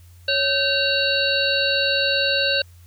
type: harmonic tone with a mistuned harmonic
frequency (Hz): 554.4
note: C#5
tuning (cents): 0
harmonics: 1 / 3 / 5 / 7 / 8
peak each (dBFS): -24 / -24 / -24 / -24 / -24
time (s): 0.28-2.62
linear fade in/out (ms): 5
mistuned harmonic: 3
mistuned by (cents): -130
effects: added 87 Hz sine -44 dBFS peak until 2.86 s + white hiss -57 dBFS RMS until 2.86 s